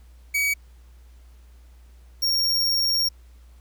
45% pulse tone pair in turn, 2267 / 5553 Hz, C#7 / F8, +38 / -11 cents, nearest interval octave + major third, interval 1551 cents, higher second, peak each -20 dBFS, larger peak neither, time 0.34-0.54 / 2.22-3.09 s, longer second, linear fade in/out 10 ms, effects added 60 Hz sine -46 dBFS peak until 3.6 s + pink hiss -62 dBFS RMS until 3.6 s

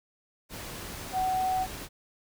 sine tone in noise, 749 Hz, F#5, 21 cents sharp, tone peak -25 dBFS, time 1.12-1.67 s, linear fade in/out 50 ms, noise pink, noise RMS -40 dBFS, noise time 0.49-1.89 s, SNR +12 dB, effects none

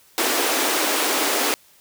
pink high-pass noise, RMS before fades -21 dBFS, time 0.18-1.54 s, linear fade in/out 0 ms, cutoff 270 Hz, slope 48 dB/octave, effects white hiss -54 dBFS RMS until 1.8 s

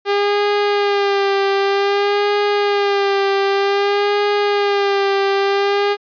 sawtooth tone with vibrato, 402.2 Hz, G4, 44 cents sharp, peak -10 dBFS, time 0.05-5.97 s, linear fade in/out 50 ms, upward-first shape sine, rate 0.53 Hz, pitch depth 36 cents each way, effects resampled to 11025 Hz

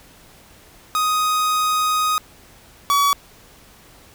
45% pulse tone pair in turn, 1250 / 1134.9 Hz, D#6 / C#6, +8 / +40 cents, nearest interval major second, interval 168 cents, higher first, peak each -17 / -14 dBFS, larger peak second, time 0.95-2.18 / 2.9-3.13 s, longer first, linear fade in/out 0 ms, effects pink hiss -48 dBFS RMS until 4.14 s

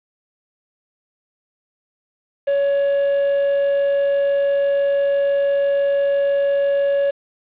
triangle tone, 561 Hz, C#5, 21 cents sharp, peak -13 dBFS, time 2.47-7.11 s, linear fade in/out 10 ms, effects resampled to 8000 Hz + 7-bit

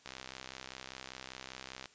click train, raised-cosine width 0.2 ms, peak -26 dBFS, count 118, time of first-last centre 0.06-1.857 s, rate 65.1 Hz, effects white hiss -63 dBFS RMS until 1.94 s + resampled to 16000 Hz

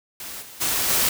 white noise with level steps, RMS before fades -35 / -42 / -23 / -20 dBFS, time 0.2-1.09 s, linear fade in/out 2 ms, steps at 0.41 / 0.6 / 0.88 s, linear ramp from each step 20 ms, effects none

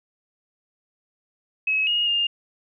sine tone with pitch steps, 2567 / 2866 / 2817 Hz, E7 / F7 / F7, -47 / +44 / +14 cents, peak -19 dBFS, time 1.67-2.27 s, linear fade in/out 5 ms, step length 200 ms, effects none

